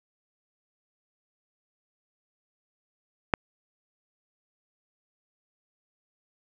click, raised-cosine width 0.5 ms, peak -5 dBFS, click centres 3.338 s, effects none

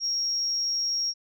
sine tone with amplitude modulation, 5588 Hz, F8, in tune, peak -22 dBFS, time 0-1.14 s, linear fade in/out 50 ms, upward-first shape sine, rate 212 Hz, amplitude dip 35%, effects tanh soft clip ceiling -19 dBFS

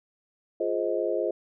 sine chord, F minor seventh, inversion none, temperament just, 349.2 / 419.1 / 523.8 / 628.6 Hz, F4 / Ab4 / C5 / Eb5, 0 / +16 / +2 / +18 cents, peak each -30 dBFS, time 0.6-1.31 s, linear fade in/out 5 ms, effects none

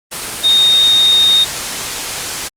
sine tone in noise, 3702 Hz, A#7, 13 cents flat, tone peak -7 dBFS, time 0.43-1.45 s, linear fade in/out 20 ms, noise white, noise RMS -20 dBFS, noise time 0.11-2.49 s, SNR +10 dB, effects low-pass 10000 Hz 12 dB/octave + Opus 32 kbps

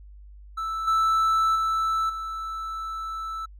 triangle tone with level steps, 1318.5 Hz, E6, in tune, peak -25 / -17 / -20 / -28 dBFS, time 0.57-3.46 s, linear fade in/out 10 ms, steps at 0.87 / 1.55 / 2.09 s, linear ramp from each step 10 ms, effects added 50 Hz sine -43 dBFS peak until 3.59 s

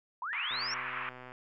sine linear sweep, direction up, 910 to 5650 Hz, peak -34 dBFS, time 0.22-0.74 s, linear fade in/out 2 ms
pink band-pass noise, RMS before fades -38 dBFS, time 0.33-1.09 s, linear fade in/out 0 ms, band 1000 to 2600 Hz, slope 48 dB/octave
click train, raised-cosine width 0.5 ms, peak -32 dBFS, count 103, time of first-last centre 0.51-1.32 s, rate 126 Hz
effects none

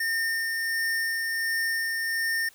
square tone with tremolo, 1818 Hz, A#6, 44 cents flat, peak -25 dBFS, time 0-2.49 s, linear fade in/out 5 ms, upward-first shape sine, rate 1.4 Hz, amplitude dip 25%, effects white hiss -56 dBFS RMS until 2.54 s

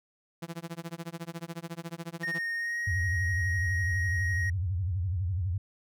sawtooth tone with tremolo, 167.9 Hz, E3, 32 cents sharp, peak -30 dBFS, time 0.42-2.39 s, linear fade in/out 5 ms, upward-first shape sine, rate 14 Hz, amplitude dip 100%
triangle tone with pitch glide, 1848 to 1883.6 Hz, A#6 to A#6, -16 to +18 cents, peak -28 dBFS, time 2.23-4.5 s, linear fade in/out 5 ms, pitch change +34 cents, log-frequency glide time 2.56-2.78 s
sine tone with vibrato, 91 Hz, F#2, 28 cents flat, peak -27 dBFS, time 2.87-5.58 s, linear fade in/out 5 ms, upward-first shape sine, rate 12 Hz, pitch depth 180 cents each way
effects none

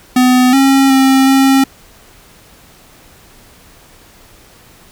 square tone with pitch steps, 252 / 271 / 266.6 / 269.1 Hz, B3 / C#4 / C4 / C4, +35 / -39 / +33 / +49 cents, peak -7 dBFS, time 0.16-1.64 s, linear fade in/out 5 ms, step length 370 ms, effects pink hiss -43 dBFS RMS until 4.91 s

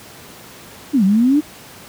sine exponential two-way sweep, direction down then up, 311.1 to 185 to 311.1 Hz, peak -10 dBFS, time 0.93-1.41 s, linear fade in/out 20 ms, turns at 1.04 s, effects pink hiss -39 dBFS RMS until 1.88 s + high-pass 100 Hz 12 dB/octave

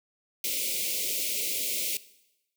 white band-stop noise, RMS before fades -30 dBFS, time 0.44-1.97 s, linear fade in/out 2 ms, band 600 to 2100 Hz, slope 96 dB/octave, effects noise-tail reverb RT60 0.9 s tail -18 dB re dry + high-pass 300 Hz 12 dB/octave

